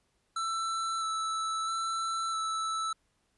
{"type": "tone with vibrato", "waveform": "square", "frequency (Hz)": 1324, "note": "E6", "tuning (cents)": 7, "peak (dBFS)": -31, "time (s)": [0.36, 2.93], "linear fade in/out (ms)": 5, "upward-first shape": "square", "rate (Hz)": 0.76, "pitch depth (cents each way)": 12, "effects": ["pink hiss -74 dBFS RMS until 3.37 s", "resampled to 24000 Hz"]}